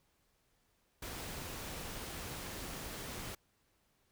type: noise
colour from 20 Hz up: pink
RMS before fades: -44 dBFS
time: 1.02-3.35 s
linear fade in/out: 5 ms
effects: pink hiss -75 dBFS RMS until 4.11 s